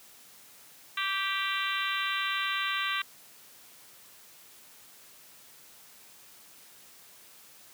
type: harmonic tone with a mistuned harmonic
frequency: 392 Hz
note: G4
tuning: in tune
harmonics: 3 / 4 / 5 / 6 / 7 / 8 / 9 / 10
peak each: -34 / -35 / -36 / -37 / -37 / -38 / -39 / -39 dBFS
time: 0.97-3.02 s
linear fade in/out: 5 ms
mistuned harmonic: 3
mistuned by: -17 cents
effects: white hiss -54 dBFS RMS until 7.73 s + high-pass 100 Hz 12 dB/octave